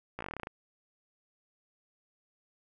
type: slowing click train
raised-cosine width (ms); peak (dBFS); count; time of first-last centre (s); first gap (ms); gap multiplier
0.5; -23; 12; 0.19-0.471; 16; 1.09
effects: none